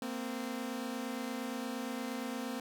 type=tone pair together; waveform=sawtooth; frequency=230 / 258.6 Hz; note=A#3 / C4; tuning=-23 / -20 cents; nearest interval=major second; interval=203 cents; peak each=-36 / -35 dBFS; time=0.02-2.6 s; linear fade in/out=2 ms; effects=none